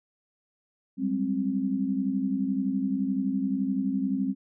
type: tone cluster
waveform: sine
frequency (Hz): 191.6 / 203.3 / 265.2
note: G3 / G#3 / C4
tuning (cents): -39 / -37 / +23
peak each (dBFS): -31 / -30 / -27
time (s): 0.97-4.35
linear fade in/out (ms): 50
effects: none